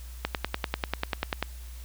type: click train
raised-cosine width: 0.3 ms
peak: -10 dBFS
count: 13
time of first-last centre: 0.25-1.426 s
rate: 10.2 Hz
effects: added 60 Hz sine -39 dBFS peak until 1.84 s + white hiss -52 dBFS RMS until 1.84 s